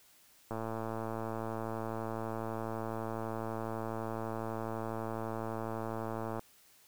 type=click train; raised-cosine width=1 ms; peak=-24 dBFS; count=660; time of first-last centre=0.51-6.394 s; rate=112 Hz; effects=white hiss -63 dBFS RMS until 6.87 s